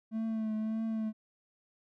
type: tone with vibrato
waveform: triangle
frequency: 220 Hz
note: A3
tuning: in tune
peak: -29 dBFS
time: 0.11-1.13 s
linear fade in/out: 50 ms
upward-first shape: triangle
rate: 1.7 Hz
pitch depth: 35 cents each way
effects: none